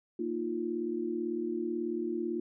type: chord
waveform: sine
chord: Bb suspended fourth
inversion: none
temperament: equal with one note detuned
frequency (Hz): 231.7 / 311.1 / 349.2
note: Bb3 / Eb4 / F4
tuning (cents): -10 / 0 / 0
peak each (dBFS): -37 / -37 / -33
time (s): 0.19-2.4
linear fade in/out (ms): 5
effects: none